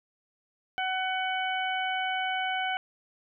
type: harmonic tone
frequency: 750 Hz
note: F#5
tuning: 23 cents sharp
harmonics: 1 / 2 / 3 / 4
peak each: -30 / -33 / -35 / -36 dBFS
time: 0.78-2.77 s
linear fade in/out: 0 ms
effects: none